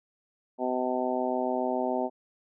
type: harmonic tone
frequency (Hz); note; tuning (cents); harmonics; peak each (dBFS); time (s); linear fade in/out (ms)
126.9; B2; +47; 2 / 3 / 4 / 5 / 6 / 7; -32 / -33 / -35 / -31 / -34 / -35; 0.58-2.1; 50
effects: none